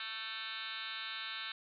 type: tone with frequency modulation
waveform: sine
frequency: 2652 Hz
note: E7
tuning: 10 cents sharp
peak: -39 dBFS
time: 0-1.52 s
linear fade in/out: 2 ms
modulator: 220 Hz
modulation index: 6.4
effects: none